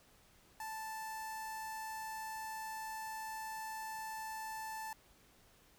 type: tone with notch filter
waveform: sawtooth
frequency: 880 Hz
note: A5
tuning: in tune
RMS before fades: -44 dBFS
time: 0.6-4.93 s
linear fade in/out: 2 ms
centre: 3300 Hz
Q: 1.2
effects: pink hiss -66 dBFS RMS until 5.78 s